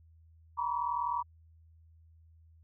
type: tone cluster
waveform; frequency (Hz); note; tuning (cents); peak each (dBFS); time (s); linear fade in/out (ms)
sine; 948 / 988 / 1140; A#5 / B5 / C#6; +29 / 0 / +48; -33 / -35 / -36; 0.57-1.23; 20
effects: added 81 Hz sine -57 dBFS peak until 2.63 s